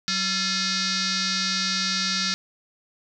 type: tone with frequency modulation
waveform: sine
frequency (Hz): 187.5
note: F#3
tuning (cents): +23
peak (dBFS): -22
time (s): 0.08-2.34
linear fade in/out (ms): 0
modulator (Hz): 775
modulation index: 7.1
effects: none